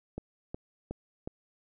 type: click train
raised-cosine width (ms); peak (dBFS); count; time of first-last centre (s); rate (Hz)
2; -23; 4; 0.18-1.275; 2.74
effects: none